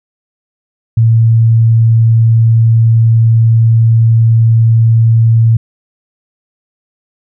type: tone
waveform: sine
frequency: 113.8 Hz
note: A#2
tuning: 41 cents flat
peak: -4 dBFS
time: 0.97-5.57 s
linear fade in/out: 5 ms
effects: none